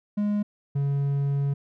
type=tone pair in turn; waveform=triangle; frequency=207 / 140.45 Hz; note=G#3 / C#3; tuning=-5 / +23 cents; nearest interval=perfect fifth; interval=672 cents; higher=first; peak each=-20 dBFS; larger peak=neither; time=0.17-0.43 / 0.75-1.54 s; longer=second; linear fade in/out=10 ms; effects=none